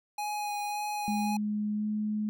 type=tone with vibrato; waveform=square; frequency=830.6 Hz; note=G#5; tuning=in tune; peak=-32 dBFS; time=0.18-1.37 s; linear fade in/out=5 ms; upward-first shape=sine; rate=1.8 Hz; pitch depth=14 cents each way
type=tone with pitch glide; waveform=sine; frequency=210 to 212.3 Hz; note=G#3 to G#3; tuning=+19 to +38 cents; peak=-28 dBFS; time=1.08-2.29 s; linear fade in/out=0 ms; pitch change=+19 cents; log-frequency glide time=1.75-1.85 s
effects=none